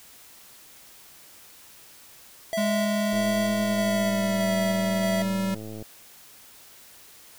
square tone with tremolo, 659.3 Hz, E5, in tune, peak -26 dBFS, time 2.53-5.22 s, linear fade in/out 0 ms, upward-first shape square, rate 1.6 Hz, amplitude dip 25%
square tone with pitch glide, 206.7 to 192.86 Hz, G#3 to G3, -8 to -28 cents, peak -25 dBFS, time 2.57-5.55 s, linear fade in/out 10 ms, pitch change -120 cents, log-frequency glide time 3.61-4.54 s
click train, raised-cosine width 2 ms, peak -26 dBFS, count 292, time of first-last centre 3.13-5.824 s, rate 108 Hz
effects white hiss -50 dBFS RMS until 7.38 s

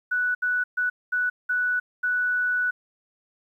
sine tone bursts at uneven times, 1480 Hz, F#6, in tune, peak -21 dBFS, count 6, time 0.11-0.35 / 0.42-0.64 / 0.77-0.9 / 1.12-1.3 / 1.49-1.8 / 2.03-2.71 s, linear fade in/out 10 ms, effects 10-bit

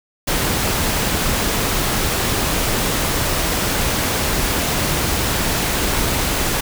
pink noise, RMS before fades -19 dBFS, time 0.27-6.61 s, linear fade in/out 10 ms, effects none

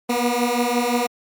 15% pulse beating tone pair, 238.3 / 244.1 Hz, A#3 / B3, +38 / -20 cents, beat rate 5.8 Hz, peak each -16 / -14 dBFS, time 0.09-1.07 s, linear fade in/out 10 ms, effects MP3 96 kbps

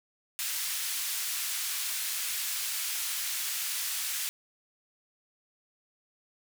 white band-pass noise, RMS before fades -33 dBFS, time 0.39-4.29 s, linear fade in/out 0 ms, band 1700 to 16000 Hz, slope 12 dB/octave, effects none

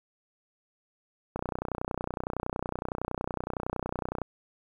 click train, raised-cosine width 1 ms, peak -17 dBFS, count 89, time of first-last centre 1.36-4.217 s, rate 30.8 Hz, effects 9-bit

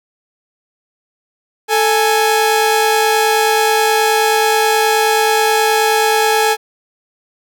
sawtooth tone pair together, 440 / 830.6 Hz, A4 / G#5, 0 / 0 cents, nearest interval major seventh, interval 1100 cents, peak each -10 dBFS, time 1.68-6.57 s, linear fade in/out 50 ms, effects none

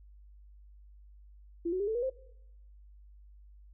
sine tone with pitch steps, 340 / 370.8 / 404.3 / 440.9 / 480.8 / 524.4 Hz, F4 / F#4 / G#4 / A4 / B4 / C5, -46 / +4 / -46 / +4 / -46 / +4 cents, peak -29 dBFS, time 1.65-2.1 s, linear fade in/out 10 ms, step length 75 ms, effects noise-tail reverb RT60 0.9 s tail -23 dB re dry + added 50 Hz sine -52 dBFS peak until 3.73 s

